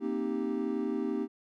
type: chord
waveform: triangle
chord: C minor seventh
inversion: third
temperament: equal with one note detuned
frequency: 233.1 / 264.4 / 311.1 / 392 Hz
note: Bb3 / C4 / Eb4 / G4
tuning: 0 / +18 / 0 / 0 cents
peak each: -33 dBFS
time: 0-1.28 s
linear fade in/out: 50 ms
effects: none